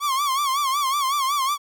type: tone with vibrato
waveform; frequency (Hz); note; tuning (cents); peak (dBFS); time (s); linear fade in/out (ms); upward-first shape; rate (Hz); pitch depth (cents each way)
45% pulse; 1108.7; C#6; 0; -20; 0-1.58; 50; sine; 5.4; 110
effects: none